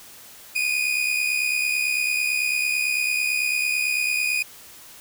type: tone pair together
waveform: 40% pulse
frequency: 2420 / 2489 Hz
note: D#7 / D#7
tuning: -49 / 0 cents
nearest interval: unison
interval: 49 cents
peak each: -25 / -22 dBFS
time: 0.55-4.43 s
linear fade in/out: 10 ms
effects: white hiss -45 dBFS RMS until 5 s